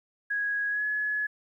sine tone with pitch glide, 1658 to 1697.7 Hz, G#6 to G#6, -3 to +38 cents, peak -26 dBFS, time 0.3-1.27 s, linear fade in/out 10 ms, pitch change +41 cents, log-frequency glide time 0.69-0.84 s, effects 11-bit

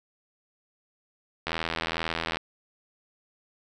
click train, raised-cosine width 0.3 ms, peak -12 dBFS, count 75, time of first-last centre 1.47-2.37 s, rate 82.2 Hz, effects none

